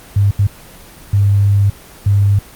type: tone bursts at uneven times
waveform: sine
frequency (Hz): 100.4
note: G2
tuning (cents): +42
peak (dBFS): -8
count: 4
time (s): 0.16-0.31 / 0.39-0.47 / 1.13-1.7 / 2.06-2.39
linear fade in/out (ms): 5
effects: pink hiss -38 dBFS RMS until 2.55 s + Opus 24 kbps